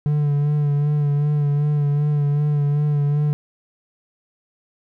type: tone with vibrato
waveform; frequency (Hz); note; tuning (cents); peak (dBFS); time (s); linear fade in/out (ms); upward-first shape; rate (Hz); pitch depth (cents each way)
triangle; 146.3; D3; -6; -14; 0.06-3.33; 0; sine; 2.6; 32
effects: none